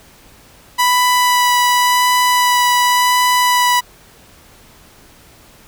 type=tone with vibrato; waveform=sawtooth; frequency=987.8 Hz; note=B5; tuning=in tune; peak=-7 dBFS; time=0.78-3.81 s; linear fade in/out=20 ms; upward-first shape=sine; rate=0.91 Hz; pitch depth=9 cents each way; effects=pink hiss -45 dBFS RMS until 5.67 s